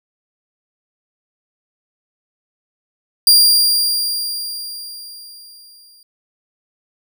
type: tone with exponential decay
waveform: sawtooth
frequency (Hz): 4779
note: D8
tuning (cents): +29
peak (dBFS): -3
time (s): 3.27-6.03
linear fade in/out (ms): 2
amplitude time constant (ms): 600
effects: none